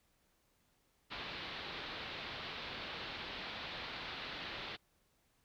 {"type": "low-pass noise", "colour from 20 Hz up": "white", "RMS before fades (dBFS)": -45, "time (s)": [1.1, 4.77], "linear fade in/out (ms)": 20, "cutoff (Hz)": 4200, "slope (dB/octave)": 48, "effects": ["pink hiss -75 dBFS RMS until 5.44 s"]}